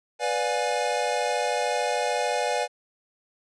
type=chord; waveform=square; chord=B diminished seventh; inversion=none; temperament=equal with one note detuned; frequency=493.9 / 587.3 / 712.7 / 830.6 Hz; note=B4 / D5 / F5 / Ab5; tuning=0 / 0 / +35 / 0 cents; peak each=-30 dBFS; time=0.19-2.68 s; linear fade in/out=50 ms; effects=resampled to 22050 Hz